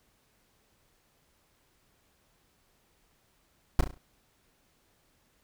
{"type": "noise with echo", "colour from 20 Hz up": "brown", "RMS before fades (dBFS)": -19, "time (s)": [3.79, 3.81], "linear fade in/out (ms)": 2, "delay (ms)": 34, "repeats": 5, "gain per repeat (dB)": -7, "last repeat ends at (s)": 3.98, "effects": ["pink hiss -69 dBFS RMS until 5.43 s"]}